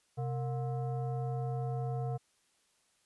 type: tone with frequency modulation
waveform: sine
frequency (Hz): 129.4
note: C3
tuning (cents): -19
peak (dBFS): -32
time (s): 0.17-2.18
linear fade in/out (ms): 20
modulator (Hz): 590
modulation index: 0.68
effects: white hiss -72 dBFS RMS until 3.05 s + resampled to 24000 Hz